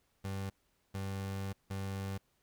30% pulse tone bursts at uneven times, 97.3 Hz, G2, 12 cents flat, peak -34 dBFS, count 3, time 0.24-0.5 / 0.94-1.53 / 1.7-2.18 s, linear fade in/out 10 ms, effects pink hiss -75 dBFS RMS until 2.42 s

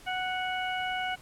harmonic tone with a mistuned harmonic, 740 Hz, F#5, in tune, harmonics 1 / 2 / 3 / 4, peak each -32 / -35 / -37 / -38 dBFS, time 0.06-1.16 s, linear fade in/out 20 ms, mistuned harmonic 4, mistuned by -21 cents, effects pink hiss -53 dBFS RMS until 1.21 s + low-pass 12000 Hz 12 dB/octave

